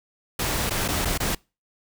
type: noise with dropouts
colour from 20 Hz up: pink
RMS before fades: -25 dBFS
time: 0.39-1.35 s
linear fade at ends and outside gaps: 5 ms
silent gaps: 0.697-0.706 / 0.88-0.885 / 1.05-1.054 / 1.177-1.201 s
effects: noise-tail reverb RT60 0.3 s tail -26 dB re dry